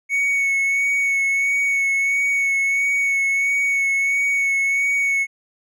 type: tone with vibrato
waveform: triangle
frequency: 2218 Hz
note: C#7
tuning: in tune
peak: -15 dBFS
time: 0.09-5.27 s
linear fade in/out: 50 ms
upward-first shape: sine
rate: 1.5 Hz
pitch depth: 20 cents each way
effects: none